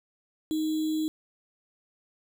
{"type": "tone with sample-and-hold", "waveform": "sine", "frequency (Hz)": 312.3, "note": "D#4", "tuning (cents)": 7, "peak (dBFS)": -25, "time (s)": [0.51, 1.08], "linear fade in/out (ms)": 0, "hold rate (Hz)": 3675, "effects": []}